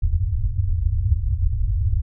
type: low-pass noise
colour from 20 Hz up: white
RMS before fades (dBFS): -20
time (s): 0.02-2.02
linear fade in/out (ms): 10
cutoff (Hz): 110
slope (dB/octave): 96
effects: none